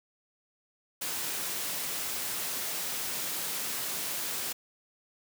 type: high-pass noise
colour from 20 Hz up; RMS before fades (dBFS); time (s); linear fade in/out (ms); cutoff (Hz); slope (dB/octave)
white; -34; 1.01-4.53; 10; 120; 12
effects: none